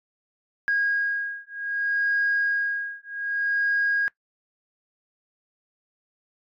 sine beating tone pair, 1636 / 1636.64 Hz, G#6 / G#6, -26 / -26 cents, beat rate 0.64 Hz, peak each -25 dBFS, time 0.68-4.08 s, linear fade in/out 0 ms, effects noise-tail reverb RT60 0.1 s tail -21 dB re dry + tanh soft clip ceiling -15 dBFS

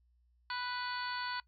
harmonic tone, 493.9 Hz, B4, in tune, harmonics 2 / 3 / 4 / 5 / 6 / 7 / 8 / 9, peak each -40 / -40 / -48 / -49 / -51 / -50 / -52 / -43 dBFS, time 0.5-1.4 s, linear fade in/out 2 ms, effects noise-tail reverb RT60 0.1 s tail -21 dB re dry + added 60 Hz sine -67 dBFS peak until 1.47 s

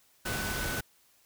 sine tone in noise, 1500 Hz, F#6, 23 cents sharp, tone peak -37 dBFS, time 0.25-0.81 s, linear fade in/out 10 ms, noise pink, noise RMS -34 dBFS, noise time 0.25-0.81 s, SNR -6 dB, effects white hiss -65 dBFS RMS until 1.25 s

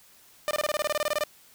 sawtooth tone bursts, 600 Hz, D5, 37 cents sharp, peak -20 dBFS, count 15, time 0.48-1.237 s, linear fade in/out 0 ms, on 29 ms, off 23 ms, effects white hiss -56 dBFS RMS until 1.54 s

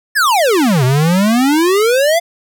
square exponential two-way sweep, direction down then up, 1813 to 123.47 to 700 Hz, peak -10 dBFS, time 0.15-2.2 s, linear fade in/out 20 ms, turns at 0.84 s, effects none

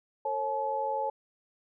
sine tone cluster, 452.3 / 544 / 858 Hz, A4 / C#5 / A5, +48 / -33 / -44 cents, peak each -38 / -33 / -30 dBFS, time 0.25-1.1 s, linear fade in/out 5 ms, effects none

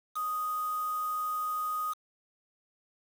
sine tone with quantisation, 1244.5 Hz, D#6, in tune, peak -30 dBFS, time 0.15-1.94 s, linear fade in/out 20 ms, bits 7, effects none

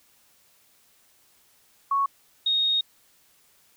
sine tone pair in turn, 1108 / 3727 Hz, C#6 / A#7, -1 / -1 cents, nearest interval octave + major sixth, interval 2100 cents, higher second, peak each -20 dBFS, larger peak neither, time 1.91-2.06 / 2.46-2.81 s, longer second, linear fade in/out 5 ms, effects white hiss -61 dBFS RMS until 3.76 s

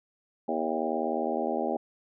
harmonic tone with a mistuned harmonic, 79.7 Hz, D#2, 42 cents sharp, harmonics 3 / 4 / 5 / 6 / 7 / 8 / 9 / 10, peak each -34 / -35 / -34 / -38 / -34 / -35 / -37 / -34 dBFS, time 0.48-1.77 s, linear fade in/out 5 ms, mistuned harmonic 9, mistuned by -22 cents, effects none

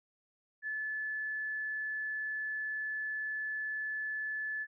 sine tone, 1731 Hz, A6, 29 cents flat, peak -34 dBFS, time 0.62-4.67 s, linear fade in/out 50 ms, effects none

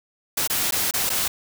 white noise with dropouts, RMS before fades -23 dBFS, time 0.37-1.28 s, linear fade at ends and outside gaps 5 ms, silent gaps 0.475-0.498 / 0.71-0.722 / 0.911-0.937 / 1.094-1.1 s, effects none

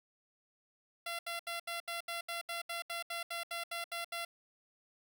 10% pulse tone bursts, 683 Hz, F5, 39 cents flat, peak -29 dBFS, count 16, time 1.06-4.25 s, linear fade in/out 5 ms, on 130 ms, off 74 ms, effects none

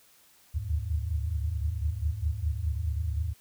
sine tone cluster, 71 / 75.6 / 80.8 / 105.1 Hz, C#2 / D#2 / E2 / G#2, +42 / -49 / -34 / +21 cents, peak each -34 / -31 / -33 / -34 dBFS, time 0.54-3.34 s, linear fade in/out 20 ms, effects white hiss -60 dBFS RMS until 3.4 s

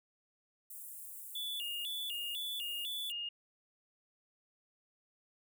white high-pass noise, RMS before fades -48 dBFS, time 0.7-3.12 s, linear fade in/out 5 ms, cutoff 8000 Hz, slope 48 dB/octave
sine tone with vibrato, 3136 Hz, G7, in tune, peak -37 dBFS, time 1.35-3.29 s, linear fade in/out 5 ms, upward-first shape square, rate 2 Hz, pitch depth 170 cents each way
effects none

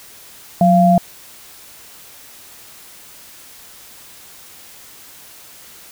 sine tone pair together, 181.49 / 689 Hz, F#3 / F5, -33 / -24 cents, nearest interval octave + major seventh, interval 2309 cents, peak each -11 dBFS, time 0.61-0.98 s, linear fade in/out 2 ms, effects white hiss -41 dBFS RMS until 5.91 s

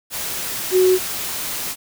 sine tone in noise, 370 Hz, F#4, in tune, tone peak -11 dBFS, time 0.71-0.99 s, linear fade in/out 50 ms, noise white, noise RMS -26 dBFS, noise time 0.1-1.76 s, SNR +12 dB, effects none

